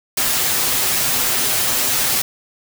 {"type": "noise with comb filter", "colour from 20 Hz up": "white", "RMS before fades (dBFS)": -18, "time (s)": [0.17, 2.22], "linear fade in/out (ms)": 5, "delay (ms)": 7.9, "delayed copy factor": 0.75, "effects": []}